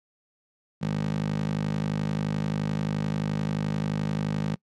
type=tone with high-pass filter; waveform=15% pulse; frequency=51.5 Hz; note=G#1; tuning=14 cents flat; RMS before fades=-28 dBFS; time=0.81-4.56 s; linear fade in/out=20 ms; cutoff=170 Hz; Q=2.7; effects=noise-tail reverb RT60 0.1 s tail -24 dB re dry + low-pass 6000 Hz 12 dB/octave